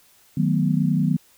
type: chord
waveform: sine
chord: B dominant seventh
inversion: first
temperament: equal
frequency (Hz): 155.56 / 185 / 220 / 246.9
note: D#3 / F#3 / A3 / B3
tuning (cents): 0 / 0 / 0 / 0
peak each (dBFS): -21 / -22 / -27 / -24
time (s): 0.37-1.17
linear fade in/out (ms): 5
effects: white hiss -56 dBFS RMS until 1.37 s